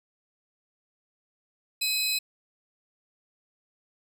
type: tone pair together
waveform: sawtooth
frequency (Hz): 2534 / 4034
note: D#7 / B7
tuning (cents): +31 / +36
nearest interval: minor sixth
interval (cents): 805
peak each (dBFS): -26 / -24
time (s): 1.81-2.19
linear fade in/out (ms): 10
effects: none